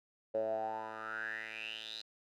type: tone with band-pass filter sweep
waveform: 10% pulse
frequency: 110 Hz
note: A2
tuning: in tune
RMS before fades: -40 dBFS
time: 0.34-2.02 s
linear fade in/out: 10 ms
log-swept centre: 530 to 4200 Hz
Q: 8.7
effects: none